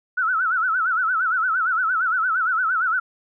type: tone with vibrato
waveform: sine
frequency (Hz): 1400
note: F6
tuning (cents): +4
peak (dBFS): -18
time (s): 0.17-3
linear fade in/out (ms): 10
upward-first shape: sine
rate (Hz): 8.7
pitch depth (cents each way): 150
effects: none